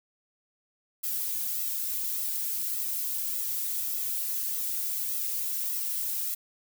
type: noise with flanger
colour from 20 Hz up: violet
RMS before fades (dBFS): -31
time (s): 1.03-6.35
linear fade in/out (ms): 10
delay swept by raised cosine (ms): 1.5 to 2.9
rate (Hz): 1.7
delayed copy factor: +0.85
effects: none

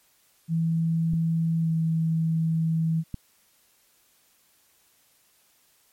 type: tone with pitch glide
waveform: sine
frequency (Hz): 164 to 162.12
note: E3 to E3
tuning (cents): -9 to -29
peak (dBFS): -21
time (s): 0.48-3.04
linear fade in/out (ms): 50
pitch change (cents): -20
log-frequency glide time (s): 1.61-1.7
type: clicks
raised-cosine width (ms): 5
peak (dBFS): -19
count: 2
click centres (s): 1.136 / 3.143
effects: white hiss -63 dBFS RMS until 5.92 s + MP3 64 kbps

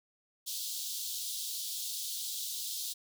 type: high-pass noise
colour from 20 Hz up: pink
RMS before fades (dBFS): -38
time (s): 0.46-2.94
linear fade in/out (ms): 20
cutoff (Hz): 3400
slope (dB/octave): 48
effects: none

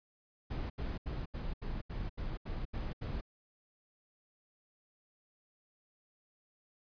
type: noise bursts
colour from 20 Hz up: brown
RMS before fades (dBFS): -38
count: 10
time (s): 0.5-3.211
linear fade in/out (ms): 10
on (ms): 200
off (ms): 79
effects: resampled to 11025 Hz

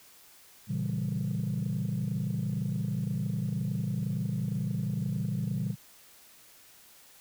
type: chord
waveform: sine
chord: A# diminished seventh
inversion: none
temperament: equal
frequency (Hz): 116.54 / 138.59 / 164.81 / 196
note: A#2 / C#3 / E3 / G3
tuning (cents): 0 / 0 / 0 / 0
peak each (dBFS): -33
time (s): 0.67-5.76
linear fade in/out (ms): 50
effects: tanh soft clip ceiling -23 dBFS + white hiss -56 dBFS RMS until 7.2 s

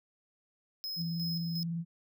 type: tone with tremolo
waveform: square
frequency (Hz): 5120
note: D#8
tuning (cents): +49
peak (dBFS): -36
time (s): 0.84-1.63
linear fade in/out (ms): 0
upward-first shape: square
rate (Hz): 2.8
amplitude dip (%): 55
type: tone with vibrato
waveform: sine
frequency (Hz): 167.7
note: E3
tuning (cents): +30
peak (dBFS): -32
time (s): 0.96-1.85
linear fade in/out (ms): 50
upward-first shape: square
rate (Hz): 20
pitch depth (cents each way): 31
effects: none

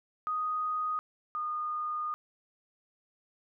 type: tone pair in turn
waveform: sine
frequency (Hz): 1244.5 / 1224.5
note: D#6 / D#6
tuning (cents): 0 / -28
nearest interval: unison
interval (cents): 28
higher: first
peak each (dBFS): -29 / -31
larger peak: first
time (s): 0.27-0.99 / 1.35-2.14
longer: second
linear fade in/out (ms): 0
effects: none

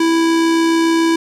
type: tone with amplitude modulation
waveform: square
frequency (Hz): 329.8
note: E4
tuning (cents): +1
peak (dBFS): -11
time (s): 0-1.16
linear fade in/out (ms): 5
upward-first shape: sine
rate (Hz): 67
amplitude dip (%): 25
effects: low-pass 8000 Hz 12 dB/octave + 7-bit

